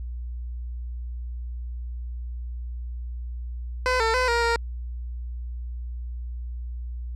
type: tone with pitch steps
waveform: 15% pulse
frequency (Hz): 507 / 449.3 / 507 / 470.5 / 465.7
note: B4 / A4 / B4 / A#4 / A#4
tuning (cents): +45 / +36 / +45 / +16 / -2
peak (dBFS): -14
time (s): 3.86-4.56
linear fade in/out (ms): 0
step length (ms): 140
effects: added 60 Hz sine -30 dBFS peak until 7.15 s + low-pass 6000 Hz 12 dB/octave